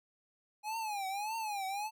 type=tone with vibrato; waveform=square; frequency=830.6 Hz; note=G#5; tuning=in tune; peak=-36 dBFS; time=0.63-1.91 s; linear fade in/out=50 ms; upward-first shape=triangle; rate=1.7 Hz; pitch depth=170 cents each way; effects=none